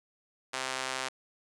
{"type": "tone with high-pass filter", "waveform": "sawtooth", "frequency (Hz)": 130.81, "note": "C3", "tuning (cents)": 0, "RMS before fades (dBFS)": -35, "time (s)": [0.53, 1.09], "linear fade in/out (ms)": 10, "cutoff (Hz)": 910, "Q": 0.6, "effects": ["resampled to 22050 Hz"]}